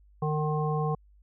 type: harmonic tone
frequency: 152.5 Hz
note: D#3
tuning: 34 cents flat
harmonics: 1 / 3 / 5 / 7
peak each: -27 / -32 / -34 / -35 dBFS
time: 0.22-0.95 s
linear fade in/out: 5 ms
effects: added 50 Hz sine -55 dBFS peak until 1.22 s